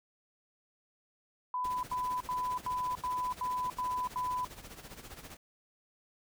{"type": "tone bursts", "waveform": "sine", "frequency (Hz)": 1000, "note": "B5", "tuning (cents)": 21, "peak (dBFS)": -31, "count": 8, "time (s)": [1.54, 4.448], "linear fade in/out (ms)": 2, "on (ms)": 290, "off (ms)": 84}
{"type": "noise with tremolo", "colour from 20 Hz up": "pink", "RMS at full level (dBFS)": -46, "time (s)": [1.64, 5.37], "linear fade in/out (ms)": 5, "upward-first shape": "sine", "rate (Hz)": 15, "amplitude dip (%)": 70}
{"effects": []}